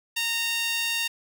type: tone with high-pass filter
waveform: sawtooth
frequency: 923 Hz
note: A#5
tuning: 17 cents flat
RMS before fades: -27 dBFS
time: 0.16-1.08 s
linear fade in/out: 10 ms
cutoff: 2700 Hz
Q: 2
effects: none